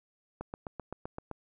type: click train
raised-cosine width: 1 ms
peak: -24 dBFS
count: 8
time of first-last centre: 0.41-1.313 s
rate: 7.75 Hz
effects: none